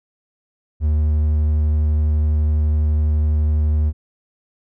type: tone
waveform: triangle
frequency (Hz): 76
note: D#2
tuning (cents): -40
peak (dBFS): -12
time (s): 0.8-3.93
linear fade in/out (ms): 50
effects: none